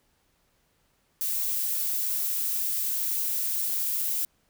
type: noise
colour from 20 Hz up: violet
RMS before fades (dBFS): -28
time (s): 1.21-4.25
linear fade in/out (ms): 0
effects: pink hiss -69 dBFS RMS until 4.49 s